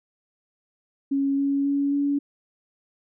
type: tone with pitch steps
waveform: sine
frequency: 276.2 / 278.8 / 281.4 / 284 Hz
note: C#4 / C#4 / C#4 / C#4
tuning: -6 / +10 / +26 / +42 cents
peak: -20 dBFS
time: 1.11-2.19 s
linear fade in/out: 10 ms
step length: 270 ms
effects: none